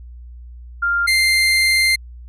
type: tone pair in turn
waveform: sine / 30% pulse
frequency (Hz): 1396.9 / 2093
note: F6 / C7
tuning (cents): 0 / 0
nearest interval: perfect fifth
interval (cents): 700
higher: second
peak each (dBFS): -15 / -10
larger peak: second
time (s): 0.82-1.07 / 1.07-1.96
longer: second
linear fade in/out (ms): 10
effects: added 60 Hz sine -34 dBFS peak until 2.28 s + resampled to 32000 Hz